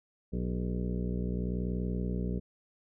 harmonic tone with a mistuned harmonic, 60.8 Hz, B1, 26 cents flat, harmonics 1 / 2 / 3 / 4 / 5 / 6 / 7 / 8 / 10, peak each -34 / -39 / -34 / -41 / -45 / -45 / -43 / -47 / -55 dBFS, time 0.32-2.4 s, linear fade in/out 20 ms, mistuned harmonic 6, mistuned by +66 cents, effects none

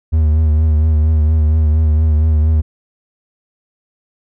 triangle tone with vibrato, 77.7 Hz, D#2, 2 cents flat, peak -7 dBFS, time 0.12-2.62 s, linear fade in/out 20 ms, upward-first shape triangle, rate 4.3 Hz, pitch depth 53 cents each way, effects none

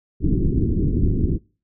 pink low-pass noise, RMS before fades -19 dBFS, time 0.2-1.39 s, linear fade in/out 50 ms, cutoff 370 Hz, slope 48 dB/octave, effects noise-tail reverb RT60 0.4 s tail -26 dB re dry

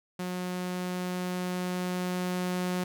sawtooth tone with level ramp, 181 Hz, F#3, 38 cents flat, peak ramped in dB -28 to -24 dBFS, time 0.19-2.84 s, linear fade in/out 5 ms, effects none

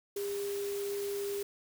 sine tone in noise, 402.8 Hz, G4, 47 cents sharp, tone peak -33 dBFS, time 0.16-1.43 s, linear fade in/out 5 ms, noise white, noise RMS -45 dBFS, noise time 0.16-1.43 s, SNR +9 dB, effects none

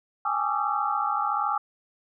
sine tone cluster, 806 / 847 / 1156 / 1230 / 1347 Hz, G5 / G#5 / D6 / D#6 / E6, +48 / +34 / -28 / -20 / +37 cents, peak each -30 dBFS, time 0.25-1.58 s, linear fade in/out 5 ms, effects none

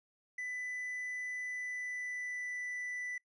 triangle tone with pitch glide, 1995 to 1982.4 Hz, B6 to B6, +17 to +6 cents, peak -36 dBFS, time 0.38-3.18 s, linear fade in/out 5 ms, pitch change -11 cents, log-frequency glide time 1.44-2.57 s, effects noise-tail reverb RT60 0.1 s tail -24 dB re dry + resampled to 24000 Hz

